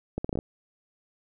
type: accelerating click train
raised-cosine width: 2 ms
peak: -16 dBFS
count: 7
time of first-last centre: 0.18-0.389 s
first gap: 65 ms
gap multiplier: 0.74
effects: none